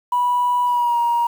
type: tone with pitch glide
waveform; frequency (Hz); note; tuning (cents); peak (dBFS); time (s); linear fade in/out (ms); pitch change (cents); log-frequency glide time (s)
sine; 980 to 945.5; B5 to A#5; -14 to +24; -14; 0.12-1.27; 5; -62; 0.66-0.98
effects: tanh soft clip ceiling -12 dBFS + 7-bit